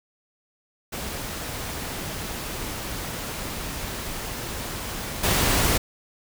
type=noise with level steps; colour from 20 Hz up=pink; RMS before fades=-32 / -21 dBFS; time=0.92-5.78 s; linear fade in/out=10 ms; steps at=5.23 s; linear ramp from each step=10 ms; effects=none